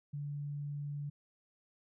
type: tone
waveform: sine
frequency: 144.7 Hz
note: D3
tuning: 25 cents flat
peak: -37 dBFS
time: 0.13-1.1 s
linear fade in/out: 10 ms
effects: none